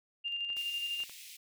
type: tone with tremolo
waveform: sine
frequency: 2800 Hz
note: F7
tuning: 4 cents sharp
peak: -32 dBFS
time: 0.24-1.05 s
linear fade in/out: 20 ms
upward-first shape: square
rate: 12 Hz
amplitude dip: 35%
type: clicks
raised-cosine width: 0.3 ms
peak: -36 dBFS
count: 5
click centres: 0.502 / 0.568 / 1.003 / 1.037 / 1.096 s
type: high-pass noise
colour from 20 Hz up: pink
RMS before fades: -50 dBFS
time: 0.56-1.37 s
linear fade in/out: 10 ms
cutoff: 2200 Hz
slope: 48 dB/octave
effects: none